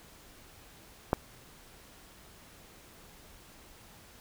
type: click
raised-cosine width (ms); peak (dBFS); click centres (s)
1; -10; 1.131
effects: pink hiss -55 dBFS RMS until 4.2 s